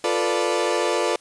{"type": "chord", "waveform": "30% pulse", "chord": "B half-diminished seventh", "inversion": "second", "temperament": "equal", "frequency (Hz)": [349.2, 440, 493.9, 587.3], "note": ["F4", "A4", "B4", "D5"], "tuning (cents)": [0, 0, 0, 0], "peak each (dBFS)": -23, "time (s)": [0.04, 1.16], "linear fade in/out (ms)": 2, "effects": ["white hiss -53 dBFS RMS until 1.2 s", "resampled to 22050 Hz"]}